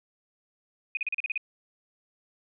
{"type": "tone bursts", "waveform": "sine", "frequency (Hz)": 2489, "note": "D#7", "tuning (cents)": 0, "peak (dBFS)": -26, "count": 8, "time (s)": [0.95, 1.377], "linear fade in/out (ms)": 2, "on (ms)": 21, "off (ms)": 37, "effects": []}